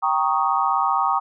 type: chord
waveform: sine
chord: Eb dominant seventh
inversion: first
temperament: equal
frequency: 784 / 932.3 / 1108.7 / 1244.5 Hz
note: G5 / Bb5 / Db6 / Eb6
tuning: 0 / 0 / 0 / 0 cents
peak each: -23 dBFS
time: 0.02-1.2 s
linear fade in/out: 20 ms
effects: none